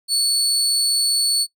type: tone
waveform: 30% pulse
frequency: 4435 Hz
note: C#8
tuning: in tune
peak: -13 dBFS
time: 0.08-1.47 s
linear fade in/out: 50 ms
effects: noise-tail reverb RT60 0.1 s tail -21 dB re dry